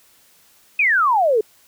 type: exponential sweep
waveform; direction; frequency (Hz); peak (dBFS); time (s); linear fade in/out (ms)
sine; down; 2581 to 410.9; -13; 0.79-1.41; 5
effects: white hiss -54 dBFS RMS until 1.67 s